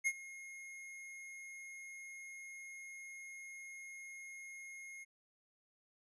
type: tone with ADSR envelope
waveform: square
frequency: 2149 Hz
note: C7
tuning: 46 cents sharp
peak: -30 dBFS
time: 0.04-5.05 s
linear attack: 29 ms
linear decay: 53 ms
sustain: -19 dB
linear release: 23 ms
effects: resampled to 24000 Hz